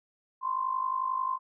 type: tone with amplitude modulation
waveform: sine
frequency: 1042 Hz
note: C6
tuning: 7 cents flat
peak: -24 dBFS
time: 0.41-1.39 s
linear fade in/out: 50 ms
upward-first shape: sine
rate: 51.2 Hz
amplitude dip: 75%
effects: none